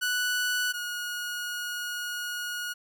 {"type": "tone pair in turn", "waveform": "sawtooth", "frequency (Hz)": [1480, 1445.4], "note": ["F#6", "F#6"], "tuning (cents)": [0, -41], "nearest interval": "unison", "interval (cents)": 41, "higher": "first", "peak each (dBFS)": [-22, -28], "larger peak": "first", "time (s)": [[0.01, 0.73], [0.73, 2.74]], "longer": "second", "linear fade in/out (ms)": 20, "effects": []}